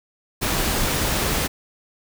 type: noise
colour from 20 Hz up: pink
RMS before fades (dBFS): -22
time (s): 0.41-1.48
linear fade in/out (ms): 20
effects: none